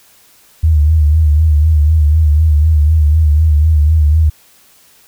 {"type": "tone with vibrato", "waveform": "sine", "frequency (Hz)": 76.9, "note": "D#2", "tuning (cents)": -20, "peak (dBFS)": -6, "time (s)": [0.63, 4.3], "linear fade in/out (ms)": 10, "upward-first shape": "sine", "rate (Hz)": 4, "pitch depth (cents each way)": 75, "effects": ["white hiss -47 dBFS RMS until 5.07 s"]}